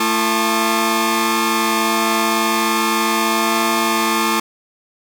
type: tone cluster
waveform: sawtooth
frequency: 225.1 / 338 / 877 / 1085 / 1212 Hz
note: A3 / E4 / A5 / C#6 / D#6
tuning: +40 / +43 / -6 / -37 / -46 cents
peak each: -18 dBFS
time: 0-4.4 s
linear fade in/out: 5 ms
effects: none